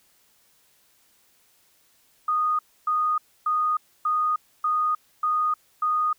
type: tone bursts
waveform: sine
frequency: 1236 Hz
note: D#6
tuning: 12 cents flat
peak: -20 dBFS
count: 7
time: 2.28-6.13 s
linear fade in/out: 5 ms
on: 310 ms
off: 280 ms
effects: white hiss -62 dBFS RMS until 6.18 s